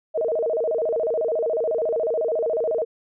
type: tone with vibrato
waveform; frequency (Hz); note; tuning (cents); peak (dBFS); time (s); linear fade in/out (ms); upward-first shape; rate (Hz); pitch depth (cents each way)
sine; 540; C#5; -45; -20; 0.14-2.85; 20; square; 14; 270
effects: none